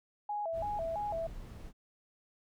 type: tone with vibrato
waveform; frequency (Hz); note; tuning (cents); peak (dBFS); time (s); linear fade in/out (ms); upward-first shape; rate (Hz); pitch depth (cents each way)
sine; 740; F#5; 0; -33; 0.29-1.27; 5; square; 3; 200
type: noise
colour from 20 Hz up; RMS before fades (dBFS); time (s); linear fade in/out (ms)
brown; -46; 0.52-1.73; 50
effects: none